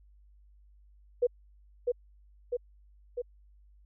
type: tone with echo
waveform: sine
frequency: 486.8 Hz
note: B4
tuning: 25 cents flat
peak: -21 dBFS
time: 1.22-1.27 s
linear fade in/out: 10 ms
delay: 650 ms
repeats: 3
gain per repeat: -3 dB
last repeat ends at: 3.22 s
effects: added 50 Hz sine -56 dBFS peak until 3.85 s